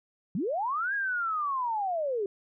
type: linear two-way sweep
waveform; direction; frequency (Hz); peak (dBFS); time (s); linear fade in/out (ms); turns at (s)
sine; up then down; 151.4 to 1661.2 to 379.6; -27; 0.35-2.26; 2; 0.94
effects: none